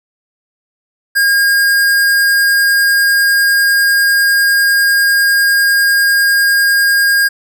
square tone, 1621 Hz, G#6, 42 cents flat, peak -9 dBFS, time 1.15-7.29 s, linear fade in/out 20 ms, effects none

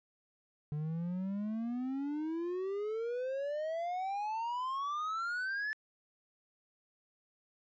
triangle exponential sweep, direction up, 146.83 to 1752 Hz, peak -32 dBFS, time 0.72-5.73 s, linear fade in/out 0 ms, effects resampled to 16000 Hz

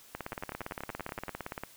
two click trains, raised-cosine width 0.5 ms, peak -21 / -23 dBFS, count 27 / 11, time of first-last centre 0.15-1.636 / 0.33-1.282 s, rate 17.5 / 10.5 Hz, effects white hiss -56 dBFS RMS until 1.76 s

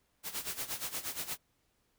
white noise with tremolo, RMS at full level -36 dBFS, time 0.23-1.38 s, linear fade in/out 50 ms, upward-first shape sine, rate 8.5 Hz, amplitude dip 80%, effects pink hiss -75 dBFS RMS until 1.98 s

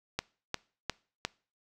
click train, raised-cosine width 0.2 ms, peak -13 dBFS, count 4, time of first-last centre 0.19-1.25 s, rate 2.83 Hz, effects noise-tail reverb RT60 0.4 s tail -23 dB re dry

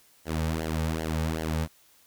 sawtooth tone with flanger, 79.8 Hz, D#2, 44 cents sharp, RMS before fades -29 dBFS, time 0.25-1.68 s, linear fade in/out 50 ms, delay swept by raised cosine 0.8 to 3 ms, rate 2.6 Hz, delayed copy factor -0.8, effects white hiss -60 dBFS RMS until 2.06 s

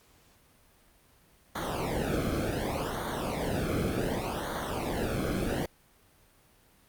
brown noise with flanger, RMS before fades -31 dBFS, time 1.55-5.66 s, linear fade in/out 5 ms, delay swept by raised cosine 0.38 to 1.09 ms, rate 0.67 Hz, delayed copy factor -0.95, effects pink hiss -62 dBFS RMS until 6.88 s + Opus 48 kbps

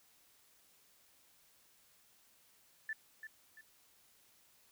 sine tone with echo, 1760 Hz, A6, in tune, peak -37 dBFS, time 2.89-2.93 s, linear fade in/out 2 ms, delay 340 ms, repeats 2, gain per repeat -8 dB, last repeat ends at 3.61 s, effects white hiss -68 dBFS RMS until 4.71 s

